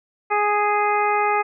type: harmonic tone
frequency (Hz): 415.3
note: G#4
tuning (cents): 0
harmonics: 1 / 2 / 3 / 4 / 5 / 6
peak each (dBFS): -24 / -20 / -23 / -32 / -27 / -30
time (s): 0.3-1.43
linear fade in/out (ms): 20
effects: none